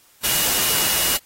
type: tone in noise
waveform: sine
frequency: 2897 Hz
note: F#7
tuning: 37 cents flat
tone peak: -29 dBFS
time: 0.23-1.18 s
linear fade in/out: 20 ms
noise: white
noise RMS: -20 dBFS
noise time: 0.23-1.18 s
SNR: -12 dB
effects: white hiss -54 dBFS RMS until 1.25 s + AAC 48 kbps